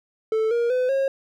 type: tone with pitch steps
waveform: triangle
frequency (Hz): 440 / 471.6 / 505.4 / 541.7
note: A4 / A#4 / B4 / C#5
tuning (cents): 0 / +20 / +40 / -40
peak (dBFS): -17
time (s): 0.32-1.08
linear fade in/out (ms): 2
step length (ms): 190
effects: none